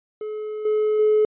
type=tone with level steps; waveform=triangle; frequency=427.6 Hz; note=A4; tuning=49 cents flat; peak=-25 / -15 / -11 dBFS; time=0.21-1.25 s; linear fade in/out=2 ms; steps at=0.65 / 0.99 s; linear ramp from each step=5 ms; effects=tanh soft clip ceiling -11 dBFS + resampled to 8000 Hz